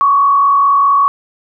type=tone with frequency modulation; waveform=sine; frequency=1121 Hz; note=C#6; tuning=19 cents sharp; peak=-7 dBFS; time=0.01-1.08 s; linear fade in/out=0 ms; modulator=44.9 Hz; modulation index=0.58; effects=none